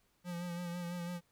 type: tone with vibrato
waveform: square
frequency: 174.61 Hz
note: F3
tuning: in tune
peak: -39 dBFS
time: 0.24-1.21 s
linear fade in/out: 50 ms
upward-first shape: sine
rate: 6 Hz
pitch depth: 36 cents each way
effects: pink hiss -74 dBFS RMS until 1.31 s